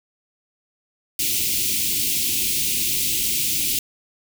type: band-stop noise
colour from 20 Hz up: white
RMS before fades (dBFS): -22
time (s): 1.19-3.79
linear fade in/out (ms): 2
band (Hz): 380 to 2300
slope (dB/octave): 48
effects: none